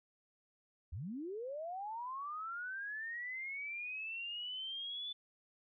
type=linear sweep; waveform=sine; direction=up; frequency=65.7 to 3500 Hz; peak=-40 dBFS; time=0.92-5.13 s; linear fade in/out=10 ms; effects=none